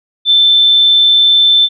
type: tone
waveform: sine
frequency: 3539 Hz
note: A7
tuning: 9 cents sharp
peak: -5 dBFS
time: 0.25-1.69 s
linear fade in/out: 50 ms
effects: none